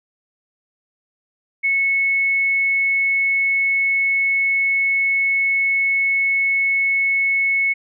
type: tone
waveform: sine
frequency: 2200 Hz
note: C#7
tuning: 14 cents flat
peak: -15 dBFS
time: 1.63-7.74 s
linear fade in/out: 20 ms
effects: none